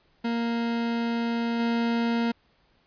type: tone with level steps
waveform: 40% pulse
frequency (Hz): 233.1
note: A#3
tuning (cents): 0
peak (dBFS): -24 / -22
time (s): 0.24-2.32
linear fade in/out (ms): 10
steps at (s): 1.59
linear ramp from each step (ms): 10
effects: pink hiss -65 dBFS RMS until 2.86 s + resampled to 11025 Hz